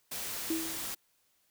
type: noise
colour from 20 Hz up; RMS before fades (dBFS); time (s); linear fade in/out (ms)
white; -38; 0.11-0.95; 10
type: tone with exponential decay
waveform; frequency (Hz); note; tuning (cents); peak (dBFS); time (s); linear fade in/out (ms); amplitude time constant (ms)
sine; 324.5; E4; -27; -27; 0.5-0.96; 5; 100
effects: white hiss -72 dBFS RMS until 1.5 s